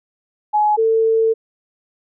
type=tone pair in turn; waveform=sine; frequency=843 / 447.7 Hz; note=G#5 / A4; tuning=+26 / +30 cents; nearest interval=major seventh; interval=1096 cents; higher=first; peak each=-12 / -12 dBFS; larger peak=neither; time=0.53-0.77 / 0.77-1.34 s; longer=second; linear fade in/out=20 ms; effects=none